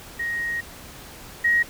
sine tone pair in turn, 1877 / 1889 Hz, A#6 / A#6, +11 / +22 cents, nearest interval unison, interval 11 cents, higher second, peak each -24 / -16 dBFS, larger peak second, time 0.19-0.61 / 1.44-1.63 s, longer first, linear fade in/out 10 ms, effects pink hiss -42 dBFS RMS until 1.69 s

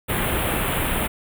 pink band-stop noise, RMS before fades -23 dBFS, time 0.08-1.08 s, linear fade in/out 20 ms, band 3400 to 9000 Hz, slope 48 dB/octave, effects none

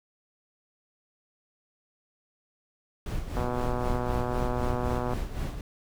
brown noise with tremolo, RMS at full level -29 dBFS, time 3.06-5.61 s, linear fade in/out 2 ms, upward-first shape sine, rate 3.9 Hz, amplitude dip 60%
click train, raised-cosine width 1 ms, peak -17 dBFS, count 218, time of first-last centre 3.37-5.134 s, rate 123 Hz
effects none

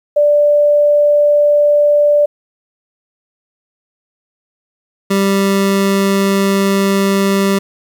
sine / 25% pulse tone pair in turn, 587.3 / 196.4 Hz, D5 / G3, 0 / +4 cents, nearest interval octave + perfect fifth, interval 1896 cents, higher first, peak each -7 dBFS, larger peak neither, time 0.16-2.26 / 5.1-7.59 s, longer second, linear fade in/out 10 ms, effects 8-bit

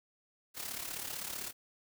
white noise with amplitude modulation, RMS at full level -38 dBFS, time 0.54-1.53 s, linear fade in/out 50 ms, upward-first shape sine, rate 35.6 Hz, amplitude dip 65%, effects none

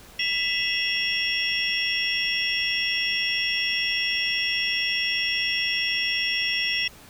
sine tone cluster, 1991 / 2611 / 2805 / 3334 / 5510 Hz, B6 / E7 / F7 / G#7 / F8, +14 / -17 / +7 / +6 / -24 cents, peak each -29 dBFS, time 0.19-6.88 s, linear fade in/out 5 ms, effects pink hiss -48 dBFS RMS until 7.09 s

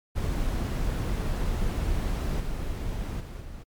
brown noise with level steps, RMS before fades -27 / -31 / -37 / -40 dBFS, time 0.15-3.64 s, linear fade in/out 20 ms, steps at 2.39 / 3.19 / 3.4 s, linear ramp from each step 20 ms, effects MP3 96 kbps

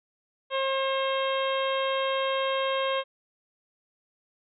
harmonic tone, 536 Hz, C5, 42 cents sharp, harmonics 1 / 2 / 3 / 4 / 5 / 6 / 7, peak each -27 / -30 / -37 / -38 / -38 / -35 / -40 dBFS, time 0.5-3.04 s, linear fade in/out 50 ms, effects none

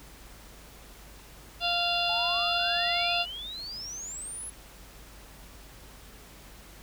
harmonic tone, 695 Hz, F5, 9 cents flat, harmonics 1 / 2 / 4 / 5 / 6 / 7, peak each -30 / -36 / -30 / -31 / -35 / -36 dBFS, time 1.6-3.26 s, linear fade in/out 50 ms
sine exponential sweep, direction up, 840 to 10950 Hz, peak -36 dBFS, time 2.09-4.5 s, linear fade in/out 5 ms
effects added 50 Hz sine -51 dBFS peak until 6.82 s + pink hiss -51 dBFS RMS until 6.82 s

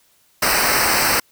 pink noise with comb filter, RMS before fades -17 dBFS, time 0.42-1.2 s, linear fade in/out 5 ms, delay 0.29 ms, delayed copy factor -0.85, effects white hiss -58 dBFS RMS until 1.31 s

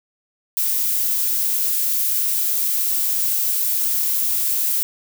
violet noise, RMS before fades -20 dBFS, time 0.57-4.83 s, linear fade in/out 0 ms, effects none

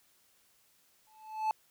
triangle tone with exponential growth, 870 Hz, A5, 20 cents flat, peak -23 dBFS, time 1.07-1.51 s, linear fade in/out 1 ms, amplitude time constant 95 ms, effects white hiss -68 dBFS RMS until 1.7 s

